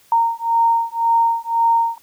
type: beating tone pair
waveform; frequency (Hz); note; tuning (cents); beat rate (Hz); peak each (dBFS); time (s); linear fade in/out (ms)
sine; 922 / 923.9; A#5 / A#5; -19 / -16; 1.9; -17; 0.12-1.98; 2
effects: white hiss -53 dBFS RMS until 2.02 s